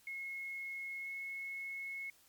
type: tone with pitch glide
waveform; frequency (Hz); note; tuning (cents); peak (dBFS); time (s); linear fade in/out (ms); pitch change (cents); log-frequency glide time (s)
sine; 2170 to 2183; C#7 to C#7; -37 to -27; -40; 0.07-2.1; 2; +10; 1.01-1.09
effects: white hiss -66 dBFS RMS until 2.28 s + MP3 96 kbps